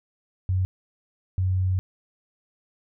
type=tone pair in turn; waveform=sine; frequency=93 / 93 Hz; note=F#2 / F#2; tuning=+9 / +9 cents; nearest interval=unison; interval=0 cents; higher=neither; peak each=-20 dBFS; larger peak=neither; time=0.49-0.65 / 1.38-1.79 s; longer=second; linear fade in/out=0 ms; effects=none